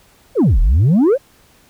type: exponential two-way sweep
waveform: sine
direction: down then up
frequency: 597 to 36.71 to 597 Hz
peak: -6 dBFS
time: 0.35-1.18 s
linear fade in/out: 50 ms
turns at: 0.6 s
effects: tanh soft clip ceiling -8 dBFS + pink hiss -51 dBFS RMS until 1.69 s